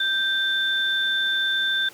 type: tone pair together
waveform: sine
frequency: 1568 / 3553 Hz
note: G6 / A7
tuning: 0 / +16 cents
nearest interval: octave + major second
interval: 1416 cents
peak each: -23 dBFS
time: 0-1.89 s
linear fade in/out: 5 ms
effects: pink hiss -46 dBFS RMS until 1.93 s + high-pass 200 Hz 12 dB/octave